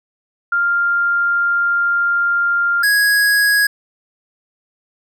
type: tone pair in turn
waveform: sine / square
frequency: 1396.9 / 1660.8 Hz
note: F6 / G#6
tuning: 0 / 0 cents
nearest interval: minor third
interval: 300 cents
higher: second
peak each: -13 / -12 dBFS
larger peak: second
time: 0.52-2.83 / 2.83-3.67 s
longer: first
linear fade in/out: 5 ms
effects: none